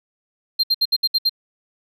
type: tone bursts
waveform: triangle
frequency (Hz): 4182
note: C8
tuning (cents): -2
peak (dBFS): -13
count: 7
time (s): 0.59-1.295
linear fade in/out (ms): 10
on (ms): 45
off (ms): 65
effects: none

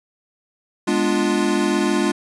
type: chord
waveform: square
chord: G# diminished seventh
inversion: none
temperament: equal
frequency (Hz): 207.7 / 246.9 / 293.7 / 349.2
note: G#3 / B3 / D4 / F4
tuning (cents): 0 / 0 / 0 / 0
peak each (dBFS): -23 / -26 / -23 / -22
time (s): 0.87-2.12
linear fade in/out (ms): 10
effects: resampled to 24000 Hz

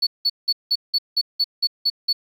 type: tone bursts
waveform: sine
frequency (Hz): 4435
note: C#8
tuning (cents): 0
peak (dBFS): -14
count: 10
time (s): 0.02-2.13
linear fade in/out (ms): 10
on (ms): 49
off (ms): 180
effects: tanh soft clip ceiling -13 dBFS + 9-bit

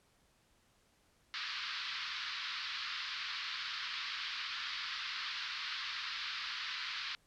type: band-pass noise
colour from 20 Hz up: white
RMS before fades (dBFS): -41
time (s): 1.34-7.15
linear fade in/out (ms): 0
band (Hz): 1100 to 4700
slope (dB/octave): 48
effects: pink hiss -71 dBFS RMS until 7.26 s + low-pass 11000 Hz 12 dB/octave

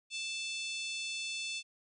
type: harmonic tone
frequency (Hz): 880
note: A5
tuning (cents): 0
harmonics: 3 / 4 / 5 / 6 / 7 / 8 / 9 / 10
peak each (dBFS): -39 / -42 / -45 / -49 / -48 / -51 / -53 / -52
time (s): 0.1-1.63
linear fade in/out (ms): 50
effects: none

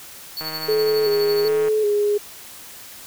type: tone with tremolo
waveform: square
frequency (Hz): 4445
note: C#8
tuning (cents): +4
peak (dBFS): -25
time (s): 0.37-1.48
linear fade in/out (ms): 0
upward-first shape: triangle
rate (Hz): 12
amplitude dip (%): 80
type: click train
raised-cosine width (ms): 0.5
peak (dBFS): -18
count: 201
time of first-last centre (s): 0.41-1.684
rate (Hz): 157
type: tone with vibrato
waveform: sine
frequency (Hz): 422.1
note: G#4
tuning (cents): +28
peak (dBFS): -16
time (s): 0.68-2.18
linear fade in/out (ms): 10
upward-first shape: square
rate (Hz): 1.3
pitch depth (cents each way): 35
effects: white hiss -40 dBFS RMS until 3.06 s

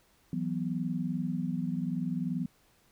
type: chord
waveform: sine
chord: E suspended second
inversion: none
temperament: just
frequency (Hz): 164.81 / 185.42 / 247.2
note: E3 / F#3 / B3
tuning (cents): 0 / +4 / +2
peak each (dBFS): -34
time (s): 0.33-2.46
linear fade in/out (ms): 2
effects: pink hiss -66 dBFS RMS until 2.91 s

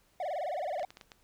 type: tone with vibrato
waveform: triangle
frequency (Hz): 659.3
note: E5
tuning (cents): 0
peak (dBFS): -30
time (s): 0.2-0.85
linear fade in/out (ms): 2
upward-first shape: sine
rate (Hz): 19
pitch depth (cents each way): 240
type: clicks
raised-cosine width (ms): 0.2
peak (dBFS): -30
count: 6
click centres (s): 0.796 / 0.83 / 0.905 / 0.971 / 1.012 / 1.118
effects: pink hiss -68 dBFS RMS until 1.23 s

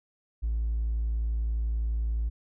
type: tone with hard clipping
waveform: sine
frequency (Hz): 55.8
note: A1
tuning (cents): +25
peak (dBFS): -26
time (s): 0.42-2.3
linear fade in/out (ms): 20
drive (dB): 1
effects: none

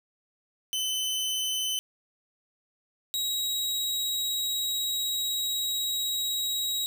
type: tone pair in turn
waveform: sawtooth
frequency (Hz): 3039 / 3829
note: F#7 / A#7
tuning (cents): +46 / +46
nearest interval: major third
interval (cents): 400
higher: second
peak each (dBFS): -24 / -24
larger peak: neither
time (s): 0.73-1.79 / 3.14-6.86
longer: second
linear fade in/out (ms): 0
effects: 9-bit

